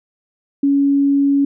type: tone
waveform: sine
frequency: 280 Hz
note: C#4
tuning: 18 cents sharp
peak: -11 dBFS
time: 0.63-1.45 s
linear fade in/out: 5 ms
effects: none